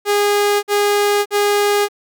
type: tone bursts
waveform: sawtooth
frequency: 410.2 Hz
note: G#4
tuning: 21 cents flat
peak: -9 dBFS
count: 3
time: 0.05-1.886 s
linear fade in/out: 50 ms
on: 580 ms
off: 48 ms
effects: none